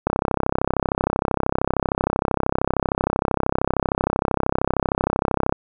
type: click train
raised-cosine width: 1 ms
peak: -4 dBFS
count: 181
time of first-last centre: 0.07-5.525 s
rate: 33 Hz
effects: none